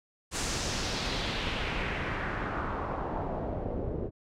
pink noise with low-pass filter sweep, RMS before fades -33 dBFS, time 0.31-4.11 s, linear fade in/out 50 ms, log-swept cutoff 8100 to 400 Hz, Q 1.9, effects none

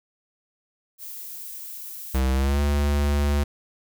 violet noise, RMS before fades -37 dBFS, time 0.98-2.21 s, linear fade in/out 50 ms
square tone with pitch glide, 65.41 to 72.16 Hz, C2 to D2, 0 to -30 cents, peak -20 dBFS, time 2.14-3.44 s, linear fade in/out 10 ms, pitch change +170 cents, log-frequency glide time 2.32-2.61 s
effects none

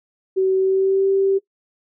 sine tone with pitch glide, 379.4 to 389.4 Hz, F#4 to G4, +43 to -12 cents, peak -14 dBFS, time 0.36-1.39 s, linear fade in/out 20 ms, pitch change +45 cents, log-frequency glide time 0.56-1.08 s, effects noise-tail reverb RT60 0.1 s tail -19 dB re dry

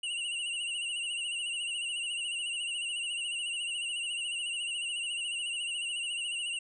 square tone with vibrato, 2835 Hz, F7, 25 cents sharp, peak -33 dBFS, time 0.03-6.59 s, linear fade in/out 5 ms, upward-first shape sine, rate 14 Hz, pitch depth 70 cents each way, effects resampled to 24000 Hz

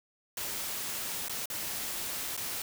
white noise with dropouts, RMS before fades -36 dBFS, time 0.37-2.62 s, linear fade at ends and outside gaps 2 ms, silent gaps 1.284-1.295 / 1.457-1.5 / 2.367-2.375 s, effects none

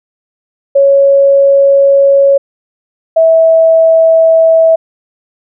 sine tone pair in turn, 554.4 / 651.3 Hz, C#5 / E5, 0 / -21 cents, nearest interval minor third, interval 279 cents, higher second, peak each -3 dBFS, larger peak neither, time 0.75-2.38 / 3.16-4.76 s, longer first, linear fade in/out 10 ms, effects none

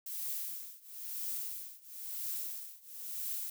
violet noise with tremolo, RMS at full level -37 dBFS, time 0.06-3.5 s, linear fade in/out 5 ms, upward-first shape triangle, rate 1 Hz, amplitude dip 95%, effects none

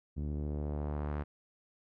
sawtooth tone with low-pass filter sweep, 73.9 Hz, D2, 11 cents sharp, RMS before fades -36 dBFS, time 0.16-1.24 s, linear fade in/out 20 ms, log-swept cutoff 240 to 1600 Hz, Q 1.1, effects none

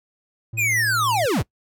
triangle tone, 112.5 Hz, A2, 39 cents sharp, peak -27 dBFS, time 0.53-1.26 s, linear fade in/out 5 ms
square linear sweep, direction down, 2524 to 47.28 Hz, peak -19 dBFS, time 0.57-1.43 s, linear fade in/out 20 ms
effects noise-tail reverb RT60 0.1 s tail -22 dB re dry

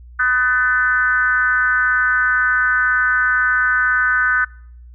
sine tone with frequency modulation, 1507 Hz, F#6, 31 cents sharp, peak -13 dBFS, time 0.19-4.45 s, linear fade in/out 10 ms, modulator 256 Hz, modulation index 0.84, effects noise-tail reverb RT60 0.6 s tail -24 dB re dry + added 60 Hz sine -37 dBFS peak until 4.94 s

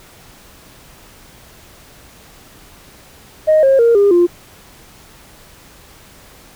sine tone with pitch steps, 622.3 / 538.6 / 466.2 / 403.5 / 349.3 Hz, D#5 / C#5 / A#4 / G#4 / F4, 0 / -50 / 0 / -50 / 0 cents, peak -6 dBFS, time 3.47-4.27 s, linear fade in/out 20 ms, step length 160 ms, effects tanh soft clip ceiling -4 dBFS + pink hiss -43 dBFS RMS until 6.55 s

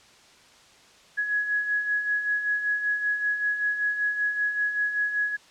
sine beating tone pair, 1673 / 1678.2 Hz, G#6 / G#6, +12 / +18 cents, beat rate 5.2 Hz, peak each -32 / -24 dBFS, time 1.17-5.37 s, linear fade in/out 20 ms, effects white hiss -54 dBFS RMS until 5.5 s + low-pass 6000 Hz 12 dB/octave

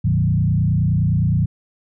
sine tone with frequency modulation, 130.81 Hz, C3, in tune, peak -14 dBFS, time 0.04-1.46 s, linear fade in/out 10 ms, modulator 29.6 Hz, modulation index 1.6, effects none

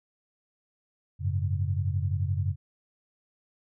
sine chord, F# suspended second, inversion none, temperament just, 92.5 / 104.06 / 138.75 Hz, F#2 / G#2 / C#3, 0 / +4 / +2 cents, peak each -27 / -31 / -32 dBFS, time 1.19-2.56 s, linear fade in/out 50 ms, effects none

